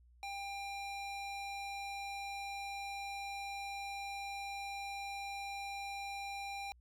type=tone with band-pass filter; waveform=square; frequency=796 Hz; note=G5; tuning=26 cents sharp; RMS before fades=-43 dBFS; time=0.23-6.72 s; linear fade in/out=0 ms; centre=2600 Hz; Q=0.6; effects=added 60 Hz sine -61 dBFS peak until 6.8 s